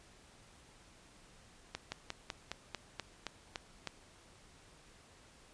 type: slowing click train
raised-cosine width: 0.2 ms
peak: -21 dBFS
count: 10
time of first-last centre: 1.75-3.873 s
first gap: 170 ms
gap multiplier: 1.08
effects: pink hiss -61 dBFS RMS until 5.53 s + resampled to 22050 Hz